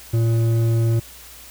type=tone with hard clipping; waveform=triangle; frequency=114.6 Hz; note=A#2; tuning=29 cents flat; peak=-17 dBFS; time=0.13-1 s; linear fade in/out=10 ms; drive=12 dB; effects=added 60 Hz sine -48 dBFS peak until 1.5 s + white hiss -42 dBFS RMS until 1.5 s